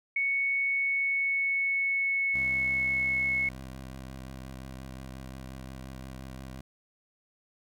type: tone with pitch glide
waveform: sine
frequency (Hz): 2217 to 2192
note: C#7 to C#7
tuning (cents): 0 to -20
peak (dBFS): -25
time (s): 0.16-3.49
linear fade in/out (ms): 5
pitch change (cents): -20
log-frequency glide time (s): 0.62-3.36
type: tone with vibrato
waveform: 15% pulse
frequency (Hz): 65.41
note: C2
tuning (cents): 0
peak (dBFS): -34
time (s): 2.34-6.61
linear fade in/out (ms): 5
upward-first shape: sine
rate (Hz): 5.7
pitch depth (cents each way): 32
effects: none

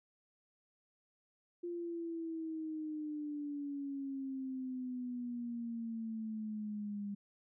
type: exponential sweep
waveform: sine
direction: down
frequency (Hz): 349.2 to 201.1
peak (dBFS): -38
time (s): 1.63-7.15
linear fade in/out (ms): 10
effects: none

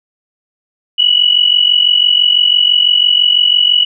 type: tone pair together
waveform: sine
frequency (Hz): 2917 / 2963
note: F#7 / F#7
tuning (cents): -25 / +2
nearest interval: unison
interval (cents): 27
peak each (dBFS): -10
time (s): 0.98-3.85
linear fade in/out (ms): 10
effects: none

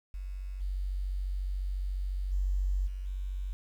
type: tone with level steps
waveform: sine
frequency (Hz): 47.09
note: F#1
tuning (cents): +31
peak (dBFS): -35 / -30 / -26 / -34 / -32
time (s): 0.14-3.53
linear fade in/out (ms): 0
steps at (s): 0.6 / 2.31 / 2.86 / 3.05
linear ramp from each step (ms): 20
effects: 10-bit

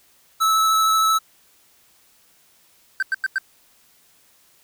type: tone with vibrato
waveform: square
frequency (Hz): 1306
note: E6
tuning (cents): -17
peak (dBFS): -16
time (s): 0.4-1.19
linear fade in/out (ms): 20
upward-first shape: triangle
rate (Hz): 13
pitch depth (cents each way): 11
type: tone bursts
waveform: triangle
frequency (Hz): 1553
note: G6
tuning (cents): -17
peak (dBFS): -16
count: 4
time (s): 3-3.383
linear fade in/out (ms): 2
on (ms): 26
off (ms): 93
effects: white hiss -57 dBFS RMS until 4.63 s

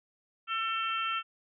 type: harmonic tone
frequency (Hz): 447.7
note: A4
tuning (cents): +30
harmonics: 3 / 4 / 5 / 6 / 7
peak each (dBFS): -31 / -44 / -44 / -36 / -38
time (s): 0.47-1.23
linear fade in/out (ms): 50
effects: none

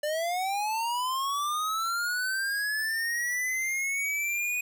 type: linear sweep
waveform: square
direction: up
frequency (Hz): 587.3 to 2489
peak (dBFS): -28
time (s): 0.03-4.61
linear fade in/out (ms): 5
effects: 9-bit

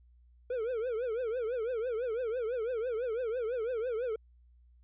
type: tone with vibrato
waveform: triangle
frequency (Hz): 472.4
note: A#4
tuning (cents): +23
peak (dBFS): -29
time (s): 0.5-4.16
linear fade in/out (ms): 5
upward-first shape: triangle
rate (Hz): 6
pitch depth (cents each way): 190
effects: added 60 Hz sine -58 dBFS peak until 4.83 s + resampled to 8000 Hz

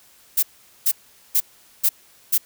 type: noise bursts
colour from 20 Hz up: violet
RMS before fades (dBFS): -17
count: 5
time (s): 0.37-2.38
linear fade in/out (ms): 10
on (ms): 58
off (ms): 430
effects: white hiss -53 dBFS RMS until 2.45 s

